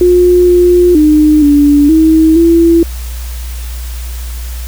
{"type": "tone with pitch steps", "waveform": "sine", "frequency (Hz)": [357, 354.4, 304.1, 289.5, 318.9, 335], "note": ["F4", "F4", "D#4", "D4", "D#4", "E4"], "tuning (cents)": [38, 25, -40, -25, 43, 28], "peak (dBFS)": -3, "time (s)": [0.01, 2.83], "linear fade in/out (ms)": 2, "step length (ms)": 470, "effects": ["added 60 Hz sine -18 dBFS peak until 4.67 s", "white hiss -31 dBFS RMS until 4.67 s"]}